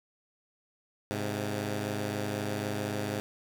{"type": "tone pair together", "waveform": "10% pulse", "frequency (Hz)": [104, 131.59], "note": ["G#2", "C3"], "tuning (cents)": [3, 10], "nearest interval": "major third", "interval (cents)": 407, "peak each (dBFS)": [-24, -29], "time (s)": [1.11, 3.2], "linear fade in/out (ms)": 0, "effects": []}